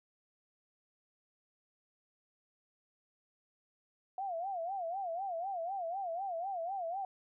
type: tone with vibrato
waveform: sine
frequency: 723 Hz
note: F#5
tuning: 40 cents flat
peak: -35 dBFS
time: 4.18-7.05 s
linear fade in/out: 2 ms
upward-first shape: sine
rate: 4 Hz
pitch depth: 170 cents each way
effects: none